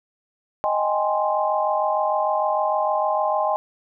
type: chord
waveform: sine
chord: Ab major seventh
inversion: second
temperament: equal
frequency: 622.3 / 784 / 830.6 / 1046.5 Hz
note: Eb5 / G5 / Ab5 / C6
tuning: 0 / 0 / 0 / 0 cents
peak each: -23 / -26 / -24 / -25 dBFS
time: 0.64-3.56 s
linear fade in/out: 0 ms
effects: none